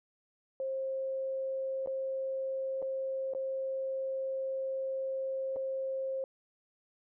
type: tone with dropouts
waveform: sine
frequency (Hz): 532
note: C5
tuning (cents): +29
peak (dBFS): -32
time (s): 0.6-6.24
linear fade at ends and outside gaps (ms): 1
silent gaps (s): 1.861-1.873 / 2.819-2.825 / 3.336-3.349 / 5.561-5.566
effects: none